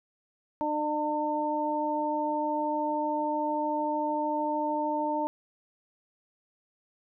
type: harmonic tone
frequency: 301.1 Hz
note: D4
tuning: 43 cents sharp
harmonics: 1 / 2 / 3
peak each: -32 / -32 / -29 dBFS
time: 0.61-5.27 s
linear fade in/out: 0 ms
effects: none